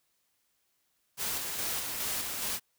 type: noise with tremolo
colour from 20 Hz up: white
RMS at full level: -33 dBFS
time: 1.17-2.6 s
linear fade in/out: 50 ms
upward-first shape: square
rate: 2.4 Hz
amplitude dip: 30%
effects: white hiss -75 dBFS RMS until 2.78 s